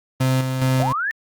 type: tone with tremolo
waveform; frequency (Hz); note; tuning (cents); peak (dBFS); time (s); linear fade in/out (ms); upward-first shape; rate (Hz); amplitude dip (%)
35% pulse; 130.4; C3; -5; -14; 0.2-0.93; 10; square; 2.4; 45
type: linear sweep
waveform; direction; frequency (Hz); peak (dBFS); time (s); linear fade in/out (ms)
sine; up; 587.3 to 1824; -20; 0.8-1.11; 0
effects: Opus 32 kbps